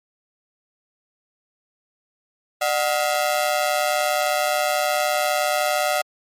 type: ring-modulated tone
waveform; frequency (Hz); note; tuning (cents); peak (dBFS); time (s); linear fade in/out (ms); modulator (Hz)
sawtooth; 670; E5; +28; -12; 2.61-6.02; 10; 69.7
effects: MP3 64 kbps